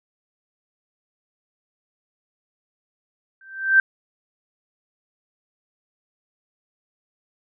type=tone with exponential growth; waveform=sine; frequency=1562 Hz; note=G6; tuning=7 cents flat; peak=-8 dBFS; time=3.41-3.8 s; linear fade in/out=2 ms; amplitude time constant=84 ms; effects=none